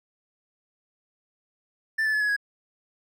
triangle tone with pitch steps, 1771 / 1742.6 / 1714.6 / 1687.1 / 1660.1 Hz, A6 / A6 / A6 / G#6 / G#6, +11 / -17 / -45 / +27 / -1 cents, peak -20 dBFS, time 1.98-2.365 s, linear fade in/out 10 ms, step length 77 ms, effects none

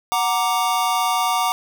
square chord, Gb augmented, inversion none, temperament equal, 740 / 932.3 / 1174.7 Hz, Gb5 / Bb5 / D6, 0 / 0 / 0 cents, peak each -23 dBFS, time 0.12-1.52 s, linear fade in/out 0 ms, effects 9-bit

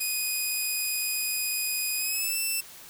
5% pulse tone with pitch glide, 2487 to 2666 Hz, D#7 to E7, -1 to +19 cents, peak -18 dBFS, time 0-2.61 s, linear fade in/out 10 ms, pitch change +120 cents, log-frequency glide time 1.97-2.37 s, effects white hiss -47 dBFS RMS until 2.89 s

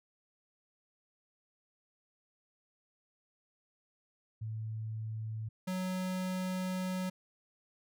sine / square tone pair in turn, 110 / 185 Hz, A2 / F#3, 0 / 0 cents, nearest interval major sixth, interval 900 cents, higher second, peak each -36 / -34 dBFS, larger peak second, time 4.41-5.49 / 5.67-7.1 s, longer second, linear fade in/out 10 ms, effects none

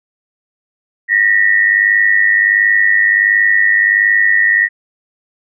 sine tone pair together, 1836.6 / 1938 Hz, A#6 / B6, -26 / -33 cents, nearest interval minor second, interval 93 cents, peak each -11 dBFS, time 1.08-4.69 s, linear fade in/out 50 ms, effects none

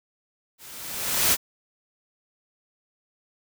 white noise with level ramp, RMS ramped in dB -46 to -17 dBFS, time 0.58-1.37 s, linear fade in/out 50 ms, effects none

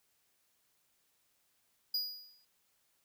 square tone with exponential decay, 4900 Hz, D#8, 27 cents flat, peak -30 dBFS, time 1.94-2.45 s, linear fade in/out 5 ms, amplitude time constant 110 ms, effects white hiss -75 dBFS RMS until 3.04 s

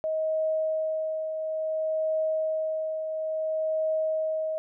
sine tone with tremolo, 631 Hz, D#5, 24 cents sharp, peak -23 dBFS, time 0.04-4.58 s, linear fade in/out 0 ms, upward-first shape triangle, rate 0.58 Hz, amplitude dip 50%, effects none

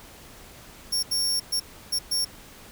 sawtooth tone bursts at uneven times, 5500 Hz, F8, 27 cents flat, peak -20 dBFS, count 5, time 0.92-1.03 / 1.11-1.4 / 1.52-1.6 / 1.92-1.99 / 2.11-2.25 s, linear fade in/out 10 ms, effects pink hiss -47 dBFS RMS until 2.71 s

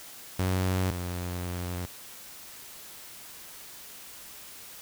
sawtooth tone pair in turn, 93 / 88.83 Hz, F#2 / F2, +9 / +30 cents, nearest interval minor second, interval 79 cents, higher first, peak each -21 / -28 dBFS, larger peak first, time 0.39-0.91 / 0.91-1.86 s, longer second, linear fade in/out 5 ms, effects white hiss -46 dBFS RMS until 4.81 s

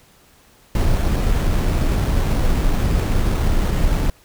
brown noise with sample-and-hold, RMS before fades -17 dBFS, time 0.75-4.1 s, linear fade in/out 2 ms, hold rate 4900 Hz, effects pink hiss -52 dBFS RMS until 4.24 s

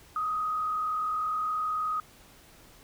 sine tone with frequency modulation, 1252 Hz, D#6, 10 cents sharp, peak -27 dBFS, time 0.16-2 s, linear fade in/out 2 ms, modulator 40.8 Hz, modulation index 0.55, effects pink hiss -55 dBFS RMS until 2.83 s

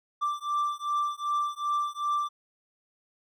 triangle beating tone pair, 1174.7 / 1177.3 Hz, D6 / D6, 0 / +4 cents, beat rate 2.6 Hz, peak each -28 dBFS, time 0.21-2.29 s, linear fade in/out 20 ms, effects none

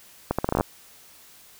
accelerating click train, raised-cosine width 1 ms, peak -8 dBFS, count 10, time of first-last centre 0.31-0.609 s, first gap 76 ms, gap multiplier 0.77, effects white hiss -51 dBFS RMS until 1.59 s

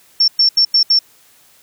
sine tone bursts at uneven times, 5430 Hz, F8, 50 cents flat, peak -8 dBFS, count 5, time 0.2-0.28 / 0.39-0.49 / 0.57-0.65 / 0.74-0.83 / 0.9-0.99 s, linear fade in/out 5 ms, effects white hiss -50 dBFS RMS until 1.62 s + high-pass 60 Hz 12 dB/octave

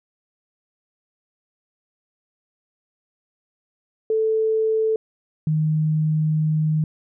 sine tone pair in turn, 440 / 155.18 Hz, A4 / D#3, 0 / -4 cents, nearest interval octave + tritone, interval 1804 cents, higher first, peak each -17 dBFS, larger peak neither, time 4.1-4.96 / 5.47-6.84 s, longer second, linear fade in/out 2 ms, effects none

